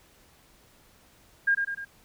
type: tone with echo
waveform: sine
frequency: 1615 Hz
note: G#6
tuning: 49 cents flat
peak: -19 dBFS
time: 1.47-1.55 s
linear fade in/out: 10 ms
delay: 100 ms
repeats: 3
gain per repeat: -5 dB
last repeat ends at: 1.85 s
effects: pink hiss -59 dBFS RMS until 2.04 s